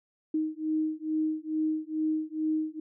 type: beating tone pair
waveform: sine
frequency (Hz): 311.1 / 313.4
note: D#4 / D#4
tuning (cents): 0 / +13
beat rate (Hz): 2.3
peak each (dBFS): -30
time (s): 0.34-2.8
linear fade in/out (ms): 5
effects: none